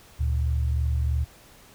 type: tone pair together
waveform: sine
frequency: 73.42 / 116.46 Hz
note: D2 / A#2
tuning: 0 / -1 cents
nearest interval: minor sixth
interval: 799 cents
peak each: -22 / -29 dBFS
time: 0.19-1.25 s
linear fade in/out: 20 ms
effects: pink hiss -52 dBFS RMS until 1.74 s